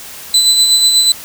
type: tone with tremolo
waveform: 30% pulse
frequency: 4010 Hz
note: B7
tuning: 26 cents sharp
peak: -3 dBFS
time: 0.34-1.12 s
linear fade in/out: 2 ms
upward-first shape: sine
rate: 8.2 Hz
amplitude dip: 40%
effects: white hiss -31 dBFS RMS until 1.24 s